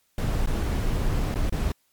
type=noise with dropouts; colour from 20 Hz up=brown; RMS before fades=-24 dBFS; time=0.18-1.72 s; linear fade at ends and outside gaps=2 ms; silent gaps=0.46-0.472 / 1.343-1.356 / 1.496-1.524 s; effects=white hiss -68 dBFS RMS until 1.92 s + MP3 96 kbps